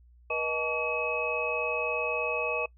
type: tone cluster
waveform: sine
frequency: 481.7 / 625 / 867 / 1137 / 2558 Hz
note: B4 / D#5 / A5 / C#6 / D#7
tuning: -43 / +8 / -26 / +44 / +47 cents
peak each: -33 / -34 / -39 / -36 / -31 dBFS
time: 0.3-2.66 s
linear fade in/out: 5 ms
effects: noise-tail reverb RT60 0.1 s tail -23 dB re dry + added 60 Hz sine -54 dBFS peak until 2.77 s